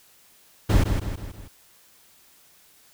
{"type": "noise with echo", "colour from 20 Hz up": "brown", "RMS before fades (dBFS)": -17, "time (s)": [0.69, 0.84], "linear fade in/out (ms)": 10, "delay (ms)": 160, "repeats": 4, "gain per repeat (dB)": -6, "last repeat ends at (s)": 1.48, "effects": ["white hiss -56 dBFS RMS until 2.93 s"]}